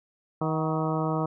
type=harmonic tone with a mistuned harmonic; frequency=158.4 Hz; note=D#3; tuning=31 cents sharp; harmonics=1 / 2 / 3 / 4 / 5 / 6 / 7 / 8; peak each=-28 / -31 / -33 / -34 / -35 / -36 / -36 / -37 dBFS; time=0.41-1.26 s; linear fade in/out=5 ms; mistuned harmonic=5; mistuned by=-56 cents; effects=none